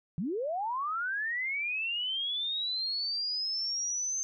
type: linear sweep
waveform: sine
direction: up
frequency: 146.5 to 6310 Hz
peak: -30 dBFS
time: 0.18-4.23 s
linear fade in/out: 0 ms
effects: none